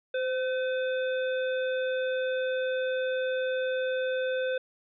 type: harmonic tone with a mistuned harmonic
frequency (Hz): 508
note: B4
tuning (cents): +49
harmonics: 1 / 3 / 5 / 7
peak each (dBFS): -27 / -35 / -43 / -43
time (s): 0.14-4.58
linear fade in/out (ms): 5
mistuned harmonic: 1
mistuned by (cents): +27
effects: none